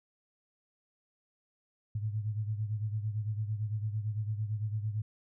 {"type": "beating tone pair", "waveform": "sine", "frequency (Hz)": [105.5, 114.4], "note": ["G#2", "A#2"], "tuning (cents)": [28, -32], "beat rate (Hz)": 8.9, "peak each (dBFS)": [-32, -38], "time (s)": [1.95, 5.02], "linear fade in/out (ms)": 5, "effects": []}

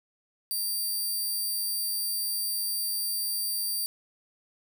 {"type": "tone", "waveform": "5% pulse", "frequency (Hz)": 4699, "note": "D8", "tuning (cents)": 0, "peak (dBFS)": -21, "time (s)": [0.51, 3.86], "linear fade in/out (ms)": 0, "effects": []}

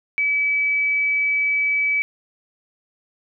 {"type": "tone", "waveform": "sine", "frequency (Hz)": 2292, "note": "D7", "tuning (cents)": -43, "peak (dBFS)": -17, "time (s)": [0.18, 2.02], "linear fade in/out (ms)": 0, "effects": []}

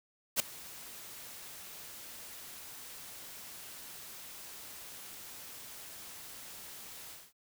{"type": "noise with ADSR envelope", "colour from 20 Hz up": "white", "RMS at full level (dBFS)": -26, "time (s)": [0.36, 7.33], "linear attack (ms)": 38, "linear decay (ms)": 5, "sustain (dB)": -22, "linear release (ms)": 220, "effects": []}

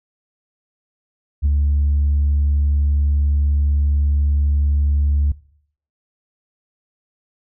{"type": "tone with ADSR envelope", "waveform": "sine", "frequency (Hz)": 72.1, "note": "D2", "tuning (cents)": -31, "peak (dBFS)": -9, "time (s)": [1.42, 5.32], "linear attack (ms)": 38, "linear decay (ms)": 12, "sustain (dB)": -3, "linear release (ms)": 7, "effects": ["noise-tail reverb RT60 0.6 s tail -21 dB re dry", "tanh soft clip ceiling -11 dBFS"]}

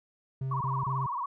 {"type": "tone bursts", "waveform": "triangle", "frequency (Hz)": 132.9, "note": "C3", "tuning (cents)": 27, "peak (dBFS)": -28, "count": 3, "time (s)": [0.41, 1.064], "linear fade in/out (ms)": 5, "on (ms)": 200, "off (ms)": 27}
{"type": "tone with vibrato", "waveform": "sine", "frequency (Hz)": 1039, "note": "C6", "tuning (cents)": -12, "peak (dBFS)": -30, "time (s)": [0.51, 1.26], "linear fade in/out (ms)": 5, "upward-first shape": "sine", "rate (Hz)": 18, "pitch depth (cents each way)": 170}
{"effects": []}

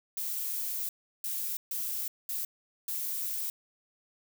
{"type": "noise bursts at uneven times", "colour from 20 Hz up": "violet", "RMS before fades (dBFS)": -34, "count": 5, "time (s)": [[0.17, 0.89], [1.24, 1.57], [1.71, 2.08], [2.29, 2.45], [2.88, 3.5]], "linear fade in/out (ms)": 2, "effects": []}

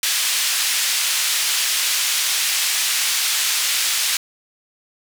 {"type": "band-pass noise", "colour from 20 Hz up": "pink", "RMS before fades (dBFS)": -20, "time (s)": [0.03, 4.17], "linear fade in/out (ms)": 2, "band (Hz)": [2600, 12000], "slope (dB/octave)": 12, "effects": []}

